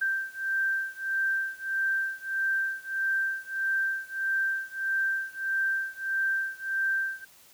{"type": "beating tone pair", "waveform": "sine", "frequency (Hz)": [1568, 1569.6], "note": ["G6", "G6"], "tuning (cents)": [0, 2], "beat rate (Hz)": 1.6, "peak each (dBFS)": [-29, -30], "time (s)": [0.01, 7.25], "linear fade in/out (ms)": 10, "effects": ["white hiss -56 dBFS RMS until 7.53 s"]}